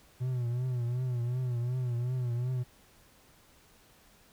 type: tone with vibrato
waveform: triangle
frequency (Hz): 123.47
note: B2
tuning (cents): 0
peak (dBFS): -27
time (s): 0.2-2.64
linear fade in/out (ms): 20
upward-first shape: triangle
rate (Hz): 2.7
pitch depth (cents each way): 87
effects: pink hiss -61 dBFS RMS until 4.32 s